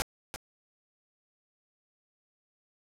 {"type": "noise with echo", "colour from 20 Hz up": "pink", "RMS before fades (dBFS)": -29, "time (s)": [0, 0.02], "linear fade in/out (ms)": 0, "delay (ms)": 340, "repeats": 1, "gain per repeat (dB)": -9, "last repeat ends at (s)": 0.36, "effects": ["low-pass 12000 Hz 12 dB/octave"]}